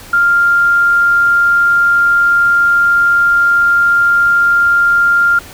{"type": "tone", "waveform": "sine", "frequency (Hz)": 1396.9, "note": "F6", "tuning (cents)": 0, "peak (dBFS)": -7, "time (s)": [0.13, 5.39], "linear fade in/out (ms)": 5, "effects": ["pink hiss -34 dBFS RMS until 5.53 s"]}